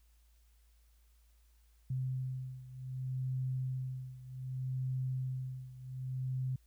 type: beating tone pair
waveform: sine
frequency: 129.3 / 129.95 Hz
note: C3 / C3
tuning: -20 / -11 cents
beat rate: 0.65 Hz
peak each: -37 / -40 dBFS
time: 1.9-6.56 s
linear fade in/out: 5 ms
effects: added 56 Hz sine -63 dBFS peak until 6.66 s + white hiss -75 dBFS RMS until 6.66 s